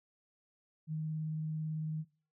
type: tone with vibrato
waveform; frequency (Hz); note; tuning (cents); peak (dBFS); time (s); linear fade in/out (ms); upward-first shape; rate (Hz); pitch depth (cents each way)
sine; 156.2; D#3; +7; -34; 0.87-2.05; 50; square; 18; 9
effects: noise-tail reverb RT60 0.4 s tail -20 dB re dry